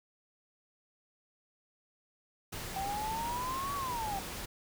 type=noise; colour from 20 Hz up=pink; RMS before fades=-41 dBFS; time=2.52-4.46 s; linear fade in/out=10 ms
type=exponential two-way sweep; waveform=sine; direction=up then down; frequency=766 to 1143 to 766 Hz; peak=-34 dBFS; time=2.76-4.19 s; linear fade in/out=2 ms; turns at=3.75 s
effects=none